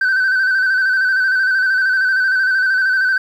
sine tone with vibrato, 1533 Hz, G6, 39 cents flat, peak -10 dBFS, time 0.01-3.18 s, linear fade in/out 5 ms, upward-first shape square, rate 13 Hz, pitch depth 37 cents each way, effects tanh soft clip ceiling -11 dBFS + 8-bit

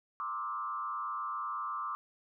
sine tone with frequency modulation, 1171 Hz, D6, 5 cents flat, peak -34 dBFS, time 0.2-1.95 s, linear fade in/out 0 ms, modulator 108 Hz, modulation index 1.2, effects none

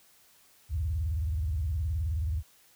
sine tone with vibrato, 77.78 Hz, D#2, in tune, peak -27 dBFS, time 0.69-2.43 s, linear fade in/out 50 ms, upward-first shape square, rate 19 Hz, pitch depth 250 cents each way, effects white hiss -61 dBFS RMS until 2.75 s

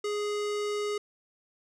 square tone with low-pass filter, 415.3 Hz, G#4, in tune, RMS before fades -31 dBFS, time 0.04-0.98 s, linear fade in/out 5 ms, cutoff 7400 Hz, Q 1, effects none

